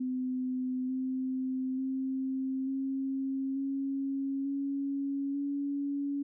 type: tone with pitch steps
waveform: sine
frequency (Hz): 255.4 / 259.7 / 264.1 / 268.6 / 273.1 / 277.7 / 282.4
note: C4 / C4 / C4 / C4 / C#4 / C#4 / C#4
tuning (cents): -42 / -13 / +16 / +46 / -26 / +3 / +32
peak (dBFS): -30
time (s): 0-6.23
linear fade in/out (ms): 10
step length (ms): 890
effects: none